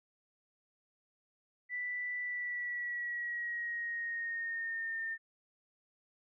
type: tone with pitch glide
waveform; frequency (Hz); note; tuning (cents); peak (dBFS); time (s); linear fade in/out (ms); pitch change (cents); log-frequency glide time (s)
sine; 1975.5 to 1811.5; B6 to A6; 0 to +50; -35; 1.69-5.18; 50; -150; 2.2-5.03
effects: none